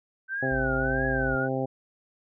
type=tone with vibrato; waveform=sine; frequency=1531 Hz; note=G6; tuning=41 cents flat; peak=-28 dBFS; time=0.28-1.49 s; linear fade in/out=50 ms; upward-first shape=triangle; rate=1.6 Hz; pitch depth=160 cents each way
type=harmonic tone; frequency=132 Hz; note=C3; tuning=16 cents sharp; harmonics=1 / 2 / 3 / 4 / 5 / 6; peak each=-32 / -31 / -33 / -31 / -36 / -35 dBFS; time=0.42-1.66 s; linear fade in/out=10 ms
type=tone; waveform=sine; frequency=54.2 Hz; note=A1; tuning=25 cents flat; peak=-32 dBFS; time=0.51-1.36 s; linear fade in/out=10 ms
effects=none